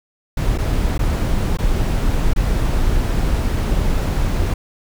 brown noise with dropouts, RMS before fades -17 dBFS, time 0.37-4.54 s, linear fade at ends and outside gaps 5 ms, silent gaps 0.577-0.584 / 0.979-0.991 / 1.572-1.586 / 2.335-2.361 s, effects none

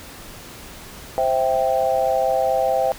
sine chord, C major, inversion none, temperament equal, 523.3 / 659.3 / 784 Hz, C5 / E5 / G5, 0 / 0 / 0 cents, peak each -21 dBFS, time 1.18-2.92 s, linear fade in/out 0 ms, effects pink hiss -39 dBFS RMS until 2.98 s

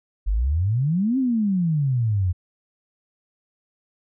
sine exponential two-way sweep, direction up then down, 44.75 to 271.1 to 86.1 Hz, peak -18 dBFS, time 0.26-2.33 s, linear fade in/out 20 ms, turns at 1.18 s, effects none

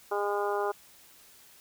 harmonic tone, 203.9 Hz, G#3, 32 cents flat, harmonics 2 / 3 / 4 / 5 / 6 / 7, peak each -30 / -36 / -33 / -37 / -37 / -40 dBFS, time 0.11-0.72 s, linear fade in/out 10 ms, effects white hiss -56 dBFS RMS until 1.6 s

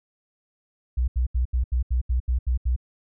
sine tone bursts, 61.9 Hz, B1, 5 cents sharp, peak -19 dBFS, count 10, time 0.97-2.763 s, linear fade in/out 10 ms, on 110 ms, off 77 ms, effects none

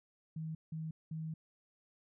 sine tone bursts at uneven times, 159.1 Hz, D#3, 39 cents sharp, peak -38 dBFS, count 3, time 0.36-0.55 / 0.72-0.91 / 1.11-1.34 s, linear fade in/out 5 ms, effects none

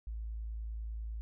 sine tone, 55 Hz, A1, in tune, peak -37 dBFS, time 0.07-1.21 s, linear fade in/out 0 ms, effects none

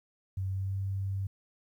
sine tone with pitch glide, 95.4 to 97.24 Hz, G2 to G2, -47 to -13 cents, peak -30 dBFS, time 0.37-1.27 s, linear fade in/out 5 ms, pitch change +34 cents, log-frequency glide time 0.49-0.76 s, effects 11-bit

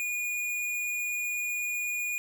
square tone, 2444 Hz, D#7, 32 cents flat, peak -30 dBFS, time 0-2.18 s, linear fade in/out 0 ms, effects none

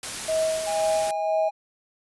white noise, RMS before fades -32 dBFS, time 0.03-1.11 s, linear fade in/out 2 ms
sine tone with tremolo, 638 Hz, D#5, 43 cents sharp, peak -20 dBFS, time 0.28-1.49 s, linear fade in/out 10 ms, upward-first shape sine, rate 2 Hz, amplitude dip 60%
triangle tone, 816 Hz, G#5, 31 cents flat, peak -25 dBFS, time 0.66-1.51 s, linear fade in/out 20 ms
effects resampled to 24000 Hz

